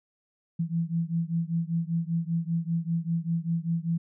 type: beating tone pair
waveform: sine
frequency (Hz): 164.81 / 169.91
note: E3 / F3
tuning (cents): 0 / -47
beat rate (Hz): 5.1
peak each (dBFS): -28 / -29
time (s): 0.59-3.98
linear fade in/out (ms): 10
effects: none